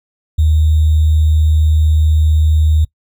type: tone with sample-and-hold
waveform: sine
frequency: 77.78 Hz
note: D#2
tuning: in tune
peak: -8 dBFS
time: 0.38-2.85 s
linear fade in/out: 10 ms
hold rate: 3675 Hz
effects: noise-tail reverb RT60 0.1 s tail -22 dB re dry